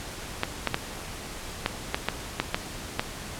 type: clicks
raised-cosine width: 0.3 ms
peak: -7 dBFS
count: 9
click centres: 0.434 / 0.673 / 0.744 / 1.661 / 1.945 / 2.086 / 2.4 / 2.545 / 2.995 s
effects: pink hiss -38 dBFS RMS until 3.39 s + low-pass 11000 Hz 12 dB/octave